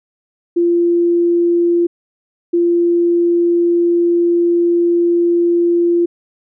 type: tone bursts at uneven times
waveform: sine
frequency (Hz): 344.4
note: F4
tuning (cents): -24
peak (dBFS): -10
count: 2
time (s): 0.56-1.87 / 2.53-6.06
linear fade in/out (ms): 10
effects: none